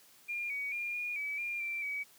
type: tone with pitch steps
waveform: sine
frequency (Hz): 2407 / 2250 / 2408 / 2435 / 2290 / 2399 / 2348 / 2272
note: D7 / C#7 / D7 / D#7 / D7 / D7 / D7 / C#7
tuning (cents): +42 / +25 / +43 / -38 / -44 / +36 / -1 / +42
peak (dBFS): -34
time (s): 0.28-2.04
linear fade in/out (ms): 20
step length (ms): 220
effects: white hiss -61 dBFS RMS until 2.18 s + high-pass 100 Hz 12 dB/octave